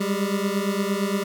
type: beating tone pair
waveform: 25% pulse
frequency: 195.4 / 204.1 Hz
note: G3 / G#3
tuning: -5 / -30 cents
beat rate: 8.7 Hz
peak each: -21 / -22 dBFS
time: 0-1.24 s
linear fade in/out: 10 ms
effects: none